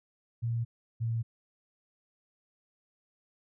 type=tone pair in turn; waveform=sine; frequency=116.54 / 114.67 Hz; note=A#2 / A#2; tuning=0 / -28 cents; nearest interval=unison; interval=28 cents; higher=first; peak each=-28 / -28 dBFS; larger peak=neither; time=0.42-0.65 / 1-1.23 s; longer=neither; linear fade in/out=20 ms; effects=none